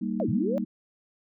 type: chord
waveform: sine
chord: Eb major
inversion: first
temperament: equal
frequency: 196 / 233.1 / 311.1 Hz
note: G3 / Bb3 / Eb4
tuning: 0 / 0 / 0 cents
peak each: -30 / -30 / -35 dBFS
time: 0.01-0.65 s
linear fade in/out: 10 ms
type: linear two-way sweep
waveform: sine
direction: down then up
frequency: 698.5 to 95.1 to 592 Hz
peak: -26 dBFS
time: 0.2-0.58 s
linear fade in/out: 0 ms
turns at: 0.29 s
effects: none